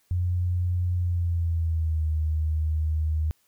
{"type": "tone with pitch glide", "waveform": "sine", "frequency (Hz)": [89, 77.93], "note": ["F2", "D#2"], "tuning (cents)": [33, 3], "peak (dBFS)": -22, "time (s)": [0.11, 3.31], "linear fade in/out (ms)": 0, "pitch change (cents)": -230, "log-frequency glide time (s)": [0.98, 2.07], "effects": ["white hiss -67 dBFS RMS until 3.47 s"]}